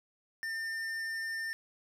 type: tone with tanh clipping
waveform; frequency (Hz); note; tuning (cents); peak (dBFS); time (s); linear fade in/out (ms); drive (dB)
sine; 1803; A6; +42; -36; 0.43-1.53; 0; 12
effects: none